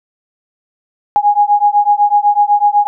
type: beating tone pair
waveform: sine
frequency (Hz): 821 / 829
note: G#5 / G#5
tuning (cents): -20 / -3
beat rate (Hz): 8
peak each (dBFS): -11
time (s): 1.16-2.87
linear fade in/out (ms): 0
effects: none